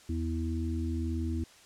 harmonic tone, 81.7 Hz, E2, 15 cents flat, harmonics 1 / 3 / 4, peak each -31 / -36 / -37 dBFS, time 0.09-1.44 s, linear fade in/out 5 ms, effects white hiss -56 dBFS RMS until 1.65 s + low-pass 8000 Hz 12 dB/octave

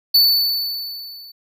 square tone with level ramp, 4488 Hz, C#8, 21 cents sharp, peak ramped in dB -9 to -38 dBFS, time 0.14-1.32 s, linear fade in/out 10 ms, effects none

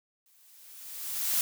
blue noise with exponential growth, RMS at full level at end -25 dBFS, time 0.26-1.41 s, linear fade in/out 1 ms, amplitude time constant 250 ms, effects none

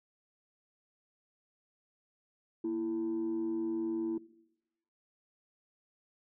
sine tone pair together, 232.9 / 332.3 Hz, A#3 / E4, -1 / +14 cents, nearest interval tritone, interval 615 cents, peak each -38 / -30 dBFS, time 2.64-4.18 s, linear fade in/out 5 ms, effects noise-tail reverb RT60 0.9 s tail -20 dB re dry + tanh soft clip ceiling -28 dBFS

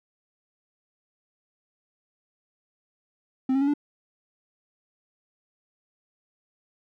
triangle tone with pitch steps, 261.6 / 271 / 280.7 / 290.8 Hz, C4 / C#4 / C#4 / D4, 0 / -39 / +22 / -17 cents, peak -18 dBFS, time 3.49-3.738 s, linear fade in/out 5 ms, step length 62 ms, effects none

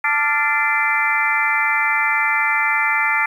harmonic tone with a mistuned harmonic, 293.8 Hz, D4, 1 cent sharp, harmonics 3 / 4 / 5 / 6 / 7 / 8, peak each -23 / -26 / -23 / -22 / -20 / -23 dBFS, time 0.04-3.26 s, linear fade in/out 5 ms, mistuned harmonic 5, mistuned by -100 cents, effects 8-bit

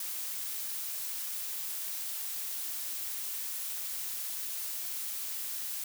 blue noise, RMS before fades -37 dBFS, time 0-5.84 s, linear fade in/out 2 ms, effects none

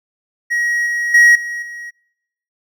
triangle tone with level steps, 1900 Hz, A#6, 33 cents sharp, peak -13 / -15 / -4 / -20 / -26 dBFS, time 0.5-1.91 s, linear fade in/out 20 ms, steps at 0.86 / 1.14 / 1.35 / 1.62 s, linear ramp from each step 5 ms, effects noise-tail reverb RT60 0.9 s tail -26 dB re dry

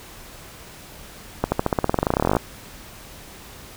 accelerating click train, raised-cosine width 1 ms, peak -4 dBFS, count 24, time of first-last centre 1.44-2.368 s, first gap 80 ms, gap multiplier 0.93, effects pink hiss -42 dBFS RMS until 3.76 s

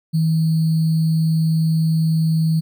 sine tone with sample-and-hold, 160.6 Hz, E3, 45 cents flat, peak -14 dBFS, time 0.13-2.61 s, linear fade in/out 20 ms, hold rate 4410 Hz, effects none

